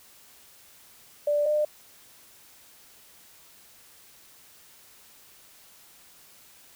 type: tone pair in turn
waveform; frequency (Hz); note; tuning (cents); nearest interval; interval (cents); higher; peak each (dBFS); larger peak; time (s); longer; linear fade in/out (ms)
sine; 587.3 / 601.4; D5 / D5; 0 / +41; unison; 41; second; -21; neither; 1.27-1.46 / 1.46-1.65; neither; 5
effects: white hiss -54 dBFS RMS until 6.75 s